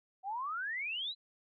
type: exponential sweep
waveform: sine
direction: up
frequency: 740 to 4100 Hz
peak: -35 dBFS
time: 0.23-1.15 s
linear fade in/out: 50 ms
effects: none